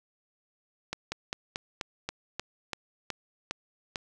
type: slowing click train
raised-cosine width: 0.2 ms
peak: -15 dBFS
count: 11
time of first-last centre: 0.93-3.958 s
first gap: 190 ms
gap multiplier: 1.1
effects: none